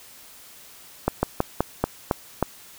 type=slowing click train; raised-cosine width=1 ms; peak=-5 dBFS; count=7; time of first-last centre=1.08-2.427 s; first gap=150 ms; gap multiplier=1.16; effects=white hiss -47 dBFS RMS until 2.78 s